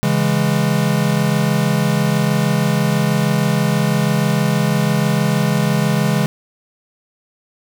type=chord; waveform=square; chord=C# minor; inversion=none; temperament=equal with one note detuned; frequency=138.59 / 164.81 / 205.9 Hz; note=C#3 / E3 / G#3; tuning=0 / 0 / -15 cents; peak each=-19 dBFS; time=0.03-6.26 s; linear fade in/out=0 ms; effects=7-bit